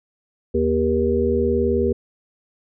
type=harmonic tone; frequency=79 Hz; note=D#2; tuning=27 cents sharp; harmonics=1 / 3 / 5 / 6; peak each=-24 / -23 / -20 / -22 dBFS; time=0.54-1.93 s; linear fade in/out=10 ms; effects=none